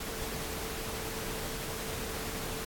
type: tone in noise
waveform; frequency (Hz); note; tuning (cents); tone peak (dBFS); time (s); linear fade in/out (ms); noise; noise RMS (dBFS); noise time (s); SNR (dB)
sine; 445.4; A4; +21; -45; 0-2.65; 5; pink; -38; 0-2.65; -10
effects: AAC 64 kbps